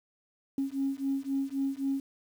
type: beating tone pair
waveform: sine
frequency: 271.1 / 274.9 Hz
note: C#4 / C#4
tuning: -38 / -14 cents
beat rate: 3.8 Hz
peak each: -31 dBFS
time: 0.58-2 s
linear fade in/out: 2 ms
effects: tanh soft clip ceiling -21 dBFS + 9-bit